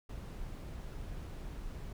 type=noise; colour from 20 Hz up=brown; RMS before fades=-43 dBFS; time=0.09-1.93 s; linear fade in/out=5 ms; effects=none